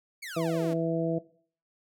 sawtooth exponential sweep, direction down, 2328 to 259.6 Hz, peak -34 dBFS, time 0.22-0.74 s, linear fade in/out 10 ms
harmonic tone, 164.81 Hz, E3, in tune, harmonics 1 / 2 / 3 / 4, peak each -31 / -31 / -31 / -31 dBFS, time 0.36-1.19 s, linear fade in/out 10 ms
effects noise-tail reverb RT60 0.5 s tail -20 dB re dry

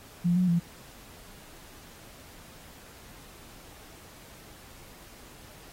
sine tone with pitch steps, 174.2 / 181.6 / 171.1 Hz, F3 / F#3 / F3, -4 / -32 / -35 cents, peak -21 dBFS, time 0.24-0.6 s, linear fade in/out 20 ms, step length 120 ms, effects pink hiss -51 dBFS RMS until 5.72 s + AAC 48 kbps

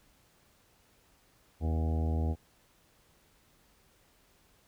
harmonic tone with a mistuned harmonic, 80.1 Hz, E2, 49 cents flat, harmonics 1 / 2 / 3 / 4 / 5 / 6 / 7 / 8 / 9 / 10, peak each -28 / -39 / -38 / -43 / -46 / -45 / -51 / -49 / -47 / -49 dBFS, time 1.6-2.36 s, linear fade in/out 50 ms, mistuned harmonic 10, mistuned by +27 cents, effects pink hiss -66 dBFS RMS until 4.67 s

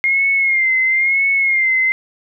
sine tone with vibrato, 2129 Hz, C7, 30 cents sharp, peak -12 dBFS, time 0.04-1.92 s, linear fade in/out 0 ms, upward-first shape sine, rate 1 Hz, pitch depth 61 cents each way, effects none

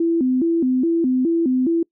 sine tone with vibrato, 292.4 Hz, D4, 7 cents flat, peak -15 dBFS, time 0-1.83 s, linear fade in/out 5 ms, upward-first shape square, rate 2.4 Hz, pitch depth 230 cents each way, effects noise-tail reverb RT60 0.1 s tail -25 dB re dry

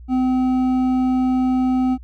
sine tone with hard clipping, 256.2 Hz, C4, 36 cents flat, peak -17 dBFS, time 0.08-1.98 s, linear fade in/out 50 ms, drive 7 dB, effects added 60 Hz sine -36 dBFS peak until 2.03 s

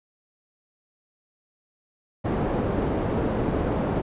white low-pass noise, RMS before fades -25 dBFS, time 2.24-4.02 s, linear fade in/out 20 ms, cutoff 470 Hz, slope 12 dB/octave, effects resampled to 8000 Hz

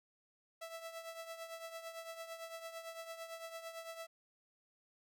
sawtooth tone with tremolo, 659.3 Hz, E5, in tune, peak -39 dBFS, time 0.61-4.07 s, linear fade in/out 10 ms, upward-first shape triangle, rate 8.9 Hz, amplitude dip 70%, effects none

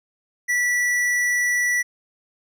sine tone with tanh clipping, 1956 Hz, B6, 17 cents flat, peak -20 dBFS, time 0.48-1.83 s, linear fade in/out 20 ms, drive 13 dB, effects none

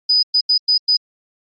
sine tone bursts at uneven times, 4978 Hz, D#8, in tune, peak -11 dBFS, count 5, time 0.09-0.23 / 0.34-0.41 / 0.49-0.58 / 0.68-0.78 / 0.88-0.97 s, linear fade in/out 10 ms, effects Opus 48 kbps

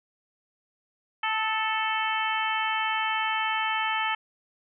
harmonic tone with a mistuned harmonic, 440 Hz, A4, in tune, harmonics 2 / 3 / 4 / 5 / 6 / 7, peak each -29 / -31 / -32 / -33 / -34 / -34 dBFS, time 1.23-4.15 s, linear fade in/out 5 ms, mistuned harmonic 3, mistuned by -22 cents, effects none

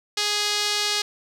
sawtooth tone with band-pass filter, 415.3 Hz, G#4, in tune, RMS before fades -24 dBFS, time 0.17-1.02 s, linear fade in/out 5 ms, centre 4500 Hz, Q 1.7, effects none

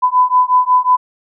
sine beating tone pair, 1000 / 1005.5 Hz, B5 / B5, +21 / +31 cents, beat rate 5.5 Hz, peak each -12 dBFS, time 0.02-0.97 s, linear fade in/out 20 ms, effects none

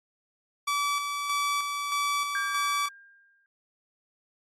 sawtooth tone with tremolo, 1151 Hz, D6, 35 cents flat, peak -21 dBFS, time 0.67-2.89 s, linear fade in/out 10 ms, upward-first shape square, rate 1.6 Hz, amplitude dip 40%
sine tone with exponential decay, 1603 Hz, G6, 38 cents sharp, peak -26 dBFS, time 2.35-3.46 s, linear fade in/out 1 ms, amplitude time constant 240 ms
effects low-pass 11000 Hz 12 dB/octave + MP3 64 kbps

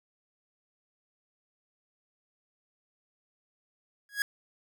45% pulse tone with exponential growth, 1657 Hz, G#6, 4 cents flat, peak -22 dBFS, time 4.09-4.22 s, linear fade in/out 1 ms, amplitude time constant 28 ms, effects none

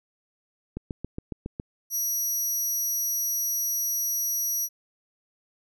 click train, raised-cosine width 3 ms, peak -19 dBFS, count 7, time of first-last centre 0.77-1.599 s, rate 7.24 Hz
20% pulse tone, 5800 Hz, F#8, 35 cents flat, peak -20 dBFS, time 1.9-4.69 s, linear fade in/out 50 ms
effects none

